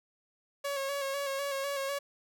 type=tone with vibrato; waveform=sawtooth; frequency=554.4 Hz; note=C#5; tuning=in tune; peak=-28 dBFS; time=0.64-1.99 s; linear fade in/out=10 ms; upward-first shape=square; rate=4 Hz; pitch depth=30 cents each way; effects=none